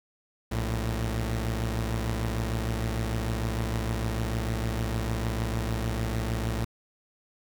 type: tone pair together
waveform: sawtooth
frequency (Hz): 58.96 / 111.3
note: A#1 / A2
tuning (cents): +20 / +20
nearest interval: major seventh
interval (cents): 1100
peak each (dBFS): -26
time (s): 0.51-6.65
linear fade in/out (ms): 10
effects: 8-bit